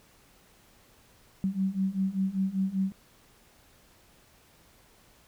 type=beating tone pair; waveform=sine; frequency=188.7 / 193.8 Hz; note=F#3 / G3; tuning=+34 / -20 cents; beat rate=5.1 Hz; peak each=-30 / -28 dBFS; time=1.44-2.92 s; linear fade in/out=0 ms; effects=pink hiss -60 dBFS RMS until 5.27 s